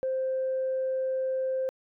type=tone; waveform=sine; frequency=523.3 Hz; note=C5; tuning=in tune; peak=-25 dBFS; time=0.03-1.69 s; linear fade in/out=0 ms; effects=tanh soft clip ceiling -22 dBFS